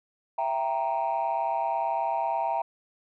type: chord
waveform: sine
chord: E diminished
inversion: none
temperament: equal with one note detuned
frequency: 665.8 / 784 / 932.3 Hz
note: E5 / G5 / Bb5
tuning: +17 / 0 / 0 cents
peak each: -29 / -28 / -27 dBFS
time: 0.38-2.62 s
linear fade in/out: 5 ms
effects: tanh soft clip ceiling -20 dBFS